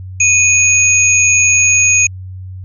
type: tone pair together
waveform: sine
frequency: 2489 / 6645 Hz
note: D#7 / G#8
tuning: 0 / 0 cents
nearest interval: octave + perfect fourth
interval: 1700 cents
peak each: -10 dBFS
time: 0.2-2.07 s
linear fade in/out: 5 ms
effects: added 93 Hz sine -25 dBFS peak until 2.64 s